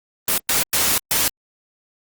white noise bursts at uneven times, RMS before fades -18 dBFS, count 4, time 0.28-0.38 / 0.49-0.63 / 0.73-0.98 / 1.11-1.28 s, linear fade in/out 2 ms, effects Opus 24 kbps

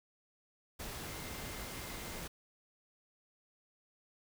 sine tone in noise, 2093 Hz, C7, in tune, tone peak -55 dBFS, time 1.06-2.21 s, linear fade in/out 10 ms, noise pink, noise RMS -44 dBFS, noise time 0.79-2.28 s, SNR -14 dB, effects none

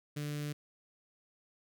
sawtooth tone with notch filter, 147.5 Hz, D3, 8 cents sharp, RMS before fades -38 dBFS, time 0.16-0.53 s, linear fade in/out 10 ms, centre 870 Hz, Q 0.75, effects none

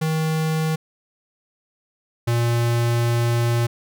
square tone pair in turn, 158.3 / 118.17 Hz, D#3 / A#2, +30 / +24 cents, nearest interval perfect fourth, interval 506 cents, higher first, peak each -20 / -18 dBFS, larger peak second, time 0.01-0.76 / 2.27-3.67 s, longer second, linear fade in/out 10 ms, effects none

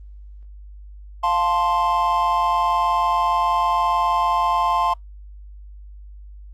triangle chord, F major, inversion none, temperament equal, 698.5 / 880 / 1046.5 Hz, F5 / A5 / C6, 0 / 0 / 0 cents, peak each -22 / -20 / -17 dBFS, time 1.23-4.94 s, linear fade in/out 10 ms, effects added 50 Hz sine -37 dBFS peak until 6.53 s + Opus 24 kbps

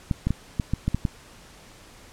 clicks, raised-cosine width 5 ms, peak -10 dBFS, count 8, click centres 0.112 / 0.27 / 0.306 / 0.598 / 0.736 / 0.88 / 0.946 / 1.052 s, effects pink hiss -49 dBFS RMS until 2.12 s + low-pass 10000 Hz 12 dB/octave

